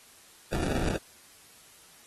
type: noise with sample-and-hold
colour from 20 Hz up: pink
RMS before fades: -29 dBFS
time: 0.52-0.97 s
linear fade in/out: 10 ms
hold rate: 1050 Hz
effects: white hiss -55 dBFS RMS until 2.06 s + AAC 32 kbps